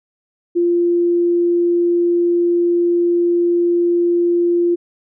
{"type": "tone", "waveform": "sine", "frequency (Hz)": 346.5, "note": "F4", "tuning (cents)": -14, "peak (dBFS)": -12, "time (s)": [0.55, 4.76], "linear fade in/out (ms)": 20, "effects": []}